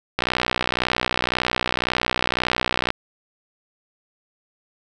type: click train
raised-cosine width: 0.3 ms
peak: -3 dBFS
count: 169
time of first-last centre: 0.19-2.904 s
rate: 61.9 Hz
effects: none